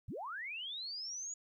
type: linear sweep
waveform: sine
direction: up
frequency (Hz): 57 to 6880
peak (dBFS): -40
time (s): 0.08-1.34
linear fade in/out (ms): 5
effects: 13-bit